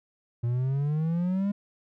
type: exponential sweep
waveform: triangle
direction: up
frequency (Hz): 116.54 to 205.3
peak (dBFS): -22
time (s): 0.43-1.52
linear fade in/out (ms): 10
effects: none